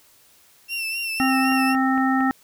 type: tone with vibrato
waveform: 35% pulse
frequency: 2700 Hz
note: E7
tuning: 41 cents sharp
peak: -23 dBFS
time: 0.68-1.76 s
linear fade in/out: 50 ms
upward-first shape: sine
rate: 3.9 Hz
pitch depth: 44 cents each way
type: harmonic tone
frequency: 263.6 Hz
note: C4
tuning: 13 cents sharp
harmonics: 1 / 3 / 5 / 7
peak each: -19 / -24 / -26 / -27 dBFS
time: 1.2-2.31 s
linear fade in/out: 0 ms
type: click train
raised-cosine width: 0.5 ms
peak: -21 dBFS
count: 4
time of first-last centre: 1.52-2.206 s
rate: 4.37 Hz
effects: white hiss -55 dBFS RMS until 2.43 s